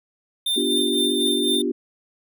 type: tone with tremolo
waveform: square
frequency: 3597 Hz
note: A7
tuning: 37 cents sharp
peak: -20 dBFS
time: 0.46-1.62 s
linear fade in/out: 5 ms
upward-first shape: sine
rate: 4 Hz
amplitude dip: 45%
type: chord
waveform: sine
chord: G dominant seventh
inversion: first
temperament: equal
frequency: 246.9 / 293.7 / 349.2 / 392 Hz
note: B3 / D4 / F4 / G4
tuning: 0 / 0 / 0 / 0 cents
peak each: -26 dBFS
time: 0.56-1.72 s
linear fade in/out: 10 ms
effects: none